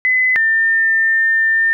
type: tone pair in turn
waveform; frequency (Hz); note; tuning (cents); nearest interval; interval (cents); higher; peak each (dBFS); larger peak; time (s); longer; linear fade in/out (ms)
sine; 2021 / 1800.5; B6 / A6; +39 / +39; major second; 200; first; -11; neither; 0.05-0.36 / 0.36-1.73; second; 0
effects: none